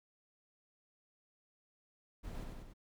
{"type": "noise with echo", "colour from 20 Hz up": "brown", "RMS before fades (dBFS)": -44, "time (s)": [2.23, 2.45], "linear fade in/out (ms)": 20, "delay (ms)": 96, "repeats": 3, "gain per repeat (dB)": -3, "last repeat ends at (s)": 2.738, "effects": []}